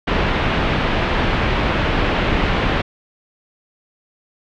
pink low-pass noise, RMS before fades -18 dBFS, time 0.07-2.82 s, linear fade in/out 10 ms, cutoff 3200 Hz, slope 24 dB/octave, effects none

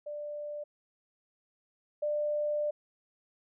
sine tone pair in turn, 591 / 594.8 Hz, D5 / D5, +11 / +22 cents, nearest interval unison, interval 11 cents, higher second, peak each -36 / -28 dBFS, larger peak second, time 0.06-0.64 / 2.02-2.71 s, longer second, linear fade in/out 10 ms, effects none

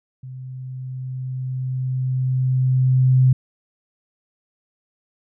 sine tone with level ramp, 129.2 Hz, C3, 21 cents flat, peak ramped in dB -32 to -10 dBFS, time 0.23-3.33 s, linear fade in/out 5 ms, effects none

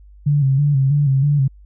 sine tone with vibrato, 140 Hz, C#3, 18 cents sharp, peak -12 dBFS, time 0.26-1.48 s, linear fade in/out 10 ms, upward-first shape square, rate 3.1 Hz, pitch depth 67 cents each way, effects added 50 Hz sine -41 dBFS peak until 1.65 s

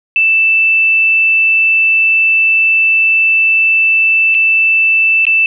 sine tone with dropouts, 2649 Hz, E7, 8 cents sharp, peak -7 dBFS, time 0.16-5.46 s, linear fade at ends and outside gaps 1 ms, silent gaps 4.344-4.348 / 5.253-5.267 s, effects none

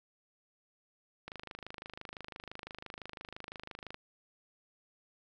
click train, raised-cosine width 0.3 ms, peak -27 dBFS, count 70, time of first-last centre 1.28-3.944 s, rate 25.9 Hz, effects none

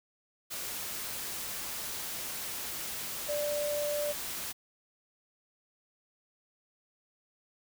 sine tone in noise, 588 Hz, D5, 2 cents sharp, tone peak -30 dBFS, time 3.28-4.13 s, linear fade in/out 20 ms, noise white, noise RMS -38 dBFS, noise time 0.5-4.53 s, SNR +5 dB, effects none

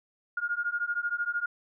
sine beating tone pair, 1416 / 1429 Hz, F6 / F6, +23 / +39 cents, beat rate 13 Hz, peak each -31 dBFS, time 0.37-1.46 s, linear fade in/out 5 ms, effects none

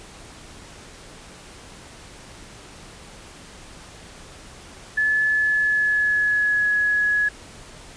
sine tone with pitch glide, 1725 to 1684.6 Hz, A6 to G#6, -35 to +24 cents, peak -17 dBFS, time 4.97-7.29 s, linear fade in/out 10 ms, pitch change -41 cents, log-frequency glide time 5.29-6.67 s, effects pink hiss -43 dBFS RMS until 7.96 s + resampled to 22050 Hz

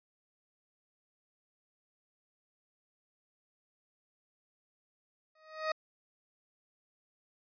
20% pulse tone with exponential growth, 627 Hz, D#5, 13 cents sharp, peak -23 dBFS, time 5.35-5.72 s, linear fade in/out 5 ms, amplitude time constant 80 ms, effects resampled to 11025 Hz

